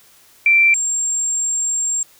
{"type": "tone pair in turn", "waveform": "sine", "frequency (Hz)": [2349, 7436], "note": ["D7", "A#8"], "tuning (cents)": [0, -5], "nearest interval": "octave + minor sixth", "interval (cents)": 1995, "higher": "second", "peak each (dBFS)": [-9, -17], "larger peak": "first", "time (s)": [[0.46, 0.74], [0.74, 2.03]], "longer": "second", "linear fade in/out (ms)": 2, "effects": ["white hiss -50 dBFS RMS until 2.19 s"]}